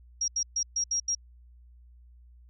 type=tone bursts at uneven times; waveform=sine; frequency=5630 Hz; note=F8; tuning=13 cents sharp; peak=-25 dBFS; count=6; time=0.21-0.28 / 0.36-0.43 / 0.56-0.63 / 0.76-0.84 / 0.91-1 / 1.08-1.15 s; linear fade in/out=5 ms; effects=added 60 Hz sine -51 dBFS peak until 2.49 s